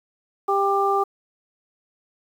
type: harmonic tone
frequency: 395.9 Hz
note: G4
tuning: 17 cents sharp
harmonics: 1 / 2 / 3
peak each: -22 / -22 / -22 dBFS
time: 0.48-1.04 s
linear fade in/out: 10 ms
effects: 8-bit